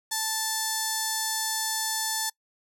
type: tone with notch filter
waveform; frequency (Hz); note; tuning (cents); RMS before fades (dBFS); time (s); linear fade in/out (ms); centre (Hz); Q
5% pulse; 880; A5; 0; -29; 0.11-2.3; 10; 2600; 1.8
effects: noise-tail reverb RT60 0.1 s tail -25 dB re dry